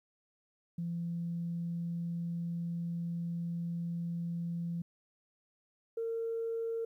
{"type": "tone pair in turn", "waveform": "sine", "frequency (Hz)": [170.1, 456.7], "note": ["F3", "A#4"], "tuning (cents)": [-45, -36], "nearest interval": "octave + perfect fourth", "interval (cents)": 1709, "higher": "second", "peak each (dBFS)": [-33, -32], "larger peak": "second", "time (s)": [[0.78, 4.82], [5.97, 6.85]], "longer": "first", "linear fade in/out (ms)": 5, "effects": ["tanh soft clip ceiling -28 dBFS", "12-bit"]}